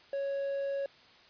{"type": "tone", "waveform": "triangle", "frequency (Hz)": 554.4, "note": "C#5", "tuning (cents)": 0, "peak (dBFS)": -29, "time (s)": [0.13, 0.86], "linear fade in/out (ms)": 2, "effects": ["white hiss -58 dBFS RMS until 1.29 s", "resampled to 11025 Hz"]}